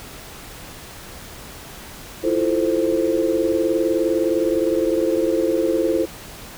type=chord; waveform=sine; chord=F major seventh; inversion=third; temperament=equal; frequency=329.6 / 349.2 / 440 / 523.3 Hz; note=E4 / F4 / A4 / C5; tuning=0 / 0 / 0 / 0 cents; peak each=-21 / -23 / -23 / -22 dBFS; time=2.23-6.06 s; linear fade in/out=20 ms; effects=pink hiss -38 dBFS RMS until 6.57 s